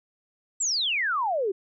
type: exponential sweep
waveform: sine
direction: down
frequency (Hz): 7910 to 365.8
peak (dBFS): -23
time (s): 0.6-1.52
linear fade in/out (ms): 10
effects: none